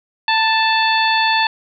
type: harmonic tone with a mistuned harmonic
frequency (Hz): 880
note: A5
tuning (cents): 0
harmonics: 1 / 2 / 3 / 4 / 5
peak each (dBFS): -16 / -19 / -21 / -22 / -23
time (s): 0.28-1.47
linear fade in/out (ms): 2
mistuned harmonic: 1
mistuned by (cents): +22
effects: none